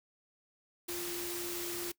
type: tone in noise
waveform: sine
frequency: 348.6 Hz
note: F4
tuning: 3 cents flat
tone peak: -40 dBFS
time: 0.88-1.92 s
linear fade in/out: 10 ms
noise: white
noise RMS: -40 dBFS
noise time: 0.88-1.92 s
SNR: -3 dB
effects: noise-tail reverb RT60 0.1 s tail -21 dB re dry